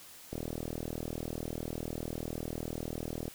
click train, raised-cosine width 2 ms, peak -23 dBFS, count 119, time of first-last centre 0.33-3.28 s, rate 40 Hz, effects white hiss -52 dBFS RMS until 3.34 s

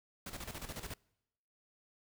pink noise with tremolo, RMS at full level -43 dBFS, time 0.26-0.94 s, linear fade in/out 5 ms, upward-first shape square, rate 14 Hz, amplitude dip 65%, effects noise-tail reverb RT60 0.9 s tail -26 dB re dry

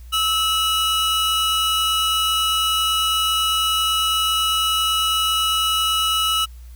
45% pulse tone pair together, 1304 / 2927 Hz, E6 / F#7, -19 / -19 cents, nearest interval octave + major second, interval 1400 cents, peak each -21 / -19 dBFS, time 0.12-6.46 s, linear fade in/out 20 ms, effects added 60 Hz sine -36 dBFS peak until 6.75 s + white hiss -55 dBFS RMS until 6.75 s

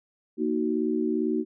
sine chord, D# minor, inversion second, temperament just, 233.3 / 311.1 / 373.4 Hz, A#3 / D#4 / F#4, +2 / 0 / +16 cents, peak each -28 / -27 / -28 dBFS, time 0.37-1.45 s, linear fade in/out 50 ms, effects none

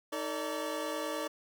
25% pulse tone cluster, 312.9 / 448.7 / 576 Hz, D#4 / A4 / D5, +10 / +34 / -34 cents, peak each -35 / -37 / -33 dBFS, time 0.12-1.28 s, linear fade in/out 10 ms, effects none

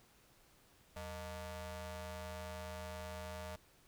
sawtooth ring-modulated tone, 270 Hz, C#4, 45 cents flat, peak -37 dBFS, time 0.96-3.56 s, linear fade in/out 5 ms, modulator 350 Hz, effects pink hiss -67 dBFS RMS until 3.87 s

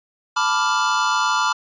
square chord, B half-diminished seventh, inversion third, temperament equal, 880 / 987.8 / 1174.7 / 1396.9 Hz, A5 / B5 / D6 / F6, 0 / 0 / 0 / 0 cents, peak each -26 / -23 / -23 / -23 dBFS, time 0.36-1.53 s, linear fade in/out 10 ms, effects resampled to 16000 Hz

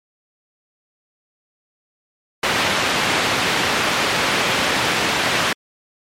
white band-pass noise, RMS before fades -19 dBFS, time 2.43-5.53 s, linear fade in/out 5 ms, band 100 to 2800 Hz, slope 12 dB/octave, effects MP3 64 kbps

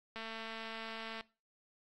click train, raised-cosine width 0.3 ms, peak -28 dBFS, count 236, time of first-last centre 0.16-1.209 s, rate 224 Hz, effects noise-tail reverb RT60 0.3 s tail -19 dB re dry + AAC 64 kbps

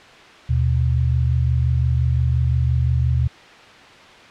sine tone pair together, 77.78 / 123.55 Hz, D#2 / B2, 0 / +1 cents, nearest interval minor sixth, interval 801 cents, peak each -18 dBFS, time 0.49-3.28 s, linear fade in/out 10 ms, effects white hiss -43 dBFS RMS until 4.3 s + low-pass 3000 Hz 12 dB/octave

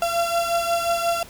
35% pulse beating tone pair, 680 / 685.6 Hz, F5 / F5, -46 / -32 cents, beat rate 5.6 Hz, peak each -20 / -24 dBFS, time 0.02-1.23 s, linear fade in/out 2 ms, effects pink hiss -44 dBFS RMS until 1.29 s

